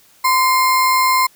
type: tone with sample-and-hold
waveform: sine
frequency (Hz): 1029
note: C6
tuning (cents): -29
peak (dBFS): -11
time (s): 0.24-1.27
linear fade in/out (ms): 10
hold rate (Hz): 3150
effects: white hiss -51 dBFS RMS until 1.35 s